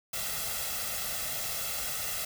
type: noise with comb filter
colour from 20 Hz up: white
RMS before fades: -34 dBFS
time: 0.13-2.25 s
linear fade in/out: 5 ms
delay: 1.5 ms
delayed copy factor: +0.7
effects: none